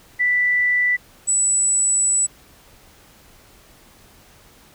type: tone pair in turn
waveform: sine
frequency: 1975.5 / 7902 Hz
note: B6 / B8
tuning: 0 / 0 cents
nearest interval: 2 octaves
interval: 2400 cents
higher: second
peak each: -15 dBFS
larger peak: neither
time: 0.19-0.97 / 1.27-2.27 s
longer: second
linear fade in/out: 20 ms
effects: pink hiss -50 dBFS RMS until 4.74 s